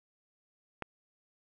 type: click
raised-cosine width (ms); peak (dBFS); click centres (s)
0.5; -21; 0.823
effects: none